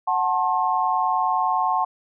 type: chord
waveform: sine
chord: F# diminished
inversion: none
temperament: equal with one note detuned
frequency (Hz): 740 / 880 / 1070.3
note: F#5 / A5 / C6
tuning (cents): 0 / 0 / +39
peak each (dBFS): -23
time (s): 0.07-1.85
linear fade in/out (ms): 10
effects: none